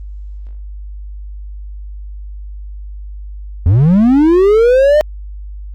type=linear sweep; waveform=triangle; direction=up; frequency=77.78 to 616 Hz; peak=-4 dBFS; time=3.66-5.01 s; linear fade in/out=0 ms; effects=added 50 Hz sine -25 dBFS peak until 5.74 s + Opus 32 kbps